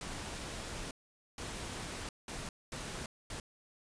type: noise bursts at uneven times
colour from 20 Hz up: pink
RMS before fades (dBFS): -42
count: 5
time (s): 0.01-0.91 / 1.38-2.09 / 2.28-2.49 / 2.72-3.06 / 3.3-3.4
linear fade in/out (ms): 2
effects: resampled to 22050 Hz